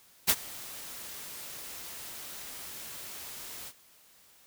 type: noise with ADSR envelope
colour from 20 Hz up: white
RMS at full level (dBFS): -21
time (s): 0.27-3.73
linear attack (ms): 27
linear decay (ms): 51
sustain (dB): -22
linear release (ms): 55
effects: white hiss -60 dBFS RMS until 4.46 s